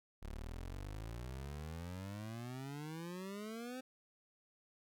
25% pulse exponential sweep, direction up, 34.67 to 261.6 Hz, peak -40 dBFS, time 0.22-3.81 s, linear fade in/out 10 ms, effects none

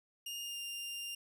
sawtooth tone with pitch glide, 2829 to 2797 Hz, F7 to F7, +22 to +2 cents, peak -37 dBFS, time 0.26-1.15 s, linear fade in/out 5 ms, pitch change -20 cents, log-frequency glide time 0.43-0.6 s, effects none

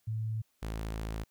sine / sawtooth tone pair in turn, 110.2 / 54.47 Hz, A2 / A1, +3 / -17 cents, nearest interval octave, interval 1220 cents, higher first, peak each -31 / -31 dBFS, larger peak neither, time 0.07-0.42 / 0.62-1.24 s, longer second, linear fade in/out 10 ms, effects white hiss -74 dBFS RMS until 1.3 s

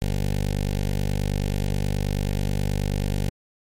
15% pulse tone with notch filter, 49.35 Hz, G1, 12 cents sharp, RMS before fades -24 dBFS, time 0.02-3.29 s, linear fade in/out 0 ms, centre 1200 Hz, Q 0.91, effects MP3 64 kbps

